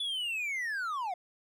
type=linear sweep; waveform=triangle; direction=down; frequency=3472 to 688 Hz; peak=-30 dBFS; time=0-1.14 s; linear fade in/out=5 ms; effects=none